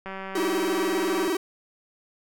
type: click train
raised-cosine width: 0.5 ms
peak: -21 dBFS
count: 235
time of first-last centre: 0.06-1.279 s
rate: 192 Hz
type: tone with vibrato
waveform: 45% pulse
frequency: 350.1 Hz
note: F4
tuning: 4 cents sharp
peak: -23 dBFS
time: 0.35-1.37 s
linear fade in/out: 5 ms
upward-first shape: square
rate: 20 Hz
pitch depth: 160 cents each way
effects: none